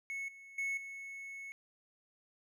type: tone with level steps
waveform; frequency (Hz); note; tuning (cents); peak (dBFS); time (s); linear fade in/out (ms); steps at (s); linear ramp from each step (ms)
triangle; 2200; C#7; -14; -36 / -50 / -32 / -42; 0.1-1.52; 0; 0.28 / 0.58 / 0.77; 5
effects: none